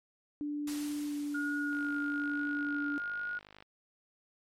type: tone with pitch glide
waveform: sine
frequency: 293.7 to 291 Hz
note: D4 to D4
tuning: 0 to -16 cents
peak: -33 dBFS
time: 0.41-2.98 s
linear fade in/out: 0 ms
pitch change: -16 cents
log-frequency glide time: 1.08-1.13 s
type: noise with exponential decay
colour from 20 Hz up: white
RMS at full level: -42 dBFS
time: 0.67-2.97 s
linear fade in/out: 5 ms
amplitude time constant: 500 ms
type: tone with vibrato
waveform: sine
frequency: 1430 Hz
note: F6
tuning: 41 cents sharp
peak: -34 dBFS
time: 1.34-3.39 s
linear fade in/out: 10 ms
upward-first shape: triangle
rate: 1.1 Hz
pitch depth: 18 cents each way
type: click train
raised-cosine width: 0.3 ms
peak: -35 dBFS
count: 98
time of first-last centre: 1.73-3.625 s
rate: 51.2 Hz
effects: low-pass 11000 Hz 12 dB/octave + MP3 64 kbps